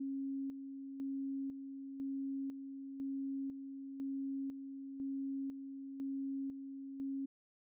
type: tone with tremolo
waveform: sine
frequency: 272.3 Hz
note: C#4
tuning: 31 cents flat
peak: -37 dBFS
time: 0-7.26 s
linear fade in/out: 10 ms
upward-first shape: square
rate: 1 Hz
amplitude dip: 55%
effects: none